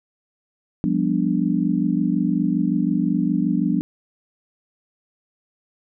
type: chord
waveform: sine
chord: G dominant seventh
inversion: third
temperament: equal with one note detuned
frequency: 174.61 / 200.1 / 246.9 / 293.7 Hz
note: F3 / G3 / B3 / D4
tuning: 0 / +36 / 0 / 0 cents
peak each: -23 dBFS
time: 0.84-3.81 s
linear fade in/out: 0 ms
effects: none